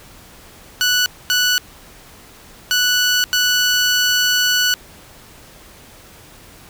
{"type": "tone bursts at uneven times", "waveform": "15% pulse", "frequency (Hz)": 1480, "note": "F#6", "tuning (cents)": 0, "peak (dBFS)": -7, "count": 4, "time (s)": [[0.81, 1.06], [1.3, 1.58], [2.71, 3.24], [3.33, 4.74]], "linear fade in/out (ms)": 0, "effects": ["pink hiss -43 dBFS RMS until 6.69 s"]}